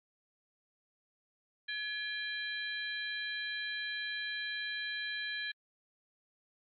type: harmonic tone with a mistuned harmonic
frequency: 798 Hz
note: G5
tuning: 31 cents sharp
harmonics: 2 / 3 / 4 / 5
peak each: -38 / -45 / -44 / -42 dBFS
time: 1.68-5.52 s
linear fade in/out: 10 ms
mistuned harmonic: 2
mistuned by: +110 cents
effects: AAC 48 kbps